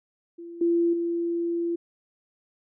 sine tone with level steps, 340.4 Hz, F4, 44 cents flat, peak -37 / -19 / -24 dBFS, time 0.38-1.76 s, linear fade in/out 10 ms, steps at 0.61 / 0.93 s, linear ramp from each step 5 ms, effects none

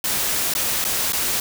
white noise with dropouts, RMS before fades -22 dBFS, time 0.04-1.4 s, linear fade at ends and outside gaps 2 ms, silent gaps 0.538-0.55 / 0.842-0.849 / 1.123-1.131 s, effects none

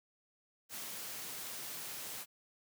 white high-pass noise, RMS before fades -44 dBFS, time 0.69-2.26 s, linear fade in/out 50 ms, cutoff 100 Hz, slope 96 dB/octave, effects none

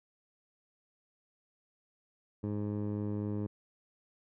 15% pulse tone with low-pass filter, 103.9 Hz, G#2, 1 cent sharp, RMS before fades -35 dBFS, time 2.43-3.47 s, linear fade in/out 10 ms, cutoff 510 Hz, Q 0.71, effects none

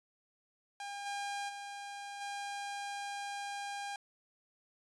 sawtooth tone with level steps, 806 Hz, G5, 48 cents sharp, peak -37 / -33 / -39 / -35 dBFS, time 0.8-3.96 s, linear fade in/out 2 ms, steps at 1.05 / 1.48 / 2.2 s, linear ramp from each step 20 ms, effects resampled to 22050 Hz

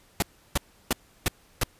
pink noise bursts, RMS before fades -23 dBFS, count 5, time 0.2-1.635 s, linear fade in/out 2 ms, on 23 ms, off 330 ms, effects pink hiss -59 dBFS RMS until 1.79 s + resampled to 32000 Hz

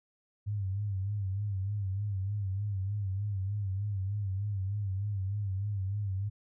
sine tone with vibrato, 99.4 Hz, G2, 25 cents sharp, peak -30 dBFS, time 0.46-6.3 s, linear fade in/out 20 ms, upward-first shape sine, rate 3.3 Hz, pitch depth 89 cents each way, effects none

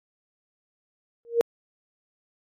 sine tone with exponential growth, 467.4 Hz, A#4, 5 cents sharp, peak -12 dBFS, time 1.25-1.41 s, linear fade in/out 0 ms, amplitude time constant 34 ms, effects AAC 48 kbps

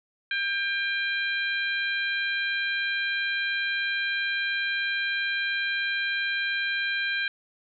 harmonic tone, 797 Hz, G5, 28 cents sharp, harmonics 2 / 3 / 4 / 5, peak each -27 / -31 / -35 / -36 dBFS, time 0.31-7.28 s, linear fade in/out 2 ms, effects none

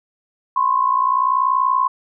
sine tone pair together, 1017 / 1077.5 Hz, C6 / C#6, -50 / -49 cents, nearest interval minor second, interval 101 cents, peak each -17 dBFS, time 0.56-1.88 s, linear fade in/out 5 ms, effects none

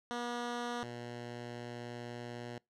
10% pulse tone pair in turn, 240.5 / 120.25 Hz, B3 / B2, -46 / -46 cents, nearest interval octave, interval 1200 cents, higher first, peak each -28 / -34 dBFS, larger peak first, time 0.11-0.83 / 0.83-2.58 s, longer second, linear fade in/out 0 ms, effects noise-tail reverb RT60 0.2 s tail -25 dB re dry + low-pass 6000 Hz 12 dB/octave

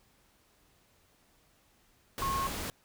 sine tone in noise, 1086 Hz, C#6, 36 cents flat, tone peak -30 dBFS, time 2.22-2.47 s, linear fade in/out 0 ms, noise pink, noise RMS -37 dBFS, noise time 2.18-2.7 s, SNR +4 dB, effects pink hiss -67 dBFS RMS until 2.84 s

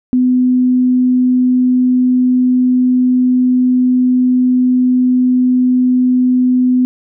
sine tone, 251.9 Hz, B3, 34 cents sharp, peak -8 dBFS, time 0.13-6.85 s, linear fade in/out 0 ms, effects none

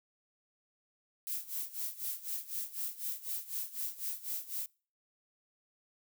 violet noise with tremolo, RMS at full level -36 dBFS, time 1.27-4.66 s, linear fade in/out 0 ms, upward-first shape sine, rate 4 Hz, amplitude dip 85%, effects noise-tail reverb RT60 0.4 s tail -26 dB re dry

